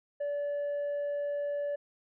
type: tone with tanh clipping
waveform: sine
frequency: 577 Hz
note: D5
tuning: 31 cents flat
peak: -31 dBFS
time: 0.2-1.76 s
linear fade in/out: 10 ms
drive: 2 dB
effects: none